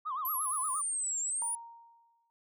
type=tone with vibrato; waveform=sine; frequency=1136 Hz; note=C#6; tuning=42 cents sharp; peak=-32 dBFS; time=0.05-0.82 s; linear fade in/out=20 ms; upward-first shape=sine; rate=8.6 Hz; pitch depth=190 cents each way
type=linear two-way sweep; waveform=sine; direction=down then up; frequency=11840 to 7260 to 9910 Hz; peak=-30 dBFS; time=0.25-1.55 s; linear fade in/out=2 ms; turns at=1.2 s
type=tone with exponential decay; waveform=sine; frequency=930 Hz; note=A#5; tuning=4 cents flat; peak=-35 dBFS; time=1.42-2.3 s; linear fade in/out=0 ms; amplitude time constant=190 ms
effects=tanh soft clip ceiling -27 dBFS